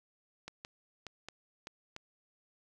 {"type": "clicks", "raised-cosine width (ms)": 0.2, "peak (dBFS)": -26, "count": 6, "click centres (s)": [0.48, 0.649, 1.067, 1.286, 1.671, 1.964], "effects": []}